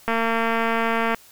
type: click train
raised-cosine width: 0.5 ms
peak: -8 dBFS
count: 244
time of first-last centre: 0.08-1.146 s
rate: 228 Hz
effects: white hiss -50 dBFS RMS until 1.31 s